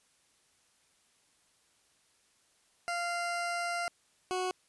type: tone pair in turn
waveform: 20% pulse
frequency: 694 / 368.3 Hz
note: F5 / F#4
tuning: -11 / -8 cents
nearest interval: major seventh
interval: 1097 cents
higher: first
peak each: -27 / -26 dBFS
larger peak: second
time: 2.88-3.88 / 4.31-4.51 s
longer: first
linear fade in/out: 0 ms
effects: white hiss -69 dBFS RMS until 4.68 s + resampled to 24000 Hz